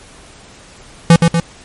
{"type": "tone with echo", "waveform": "square", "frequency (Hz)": 167.8, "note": "E3", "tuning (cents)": 31, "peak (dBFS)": -3, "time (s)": [1.1, 1.16], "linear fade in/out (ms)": 2, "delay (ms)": 120, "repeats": 2, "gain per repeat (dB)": -4, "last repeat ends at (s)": 1.4, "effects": ["pink hiss -40 dBFS RMS until 1.64 s", "MP3 48 kbps"]}